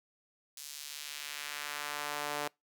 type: tone with high-pass filter sweep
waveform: sawtooth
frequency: 146.83 Hz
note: D3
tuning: in tune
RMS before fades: -40 dBFS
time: 0.57-2.48 s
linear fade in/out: 2 ms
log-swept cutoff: 5700 to 570 Hz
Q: 0.91
effects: noise-tail reverb RT60 0.2 s tail -26 dB re dry